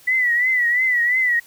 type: tone with vibrato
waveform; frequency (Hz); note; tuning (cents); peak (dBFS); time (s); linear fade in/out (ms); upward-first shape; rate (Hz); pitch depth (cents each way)
sine; 1970; B6; -5; -15; 0.07-1.4; 10; triangle; 2.9; 96
effects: white hiss -49 dBFS RMS until 1.46 s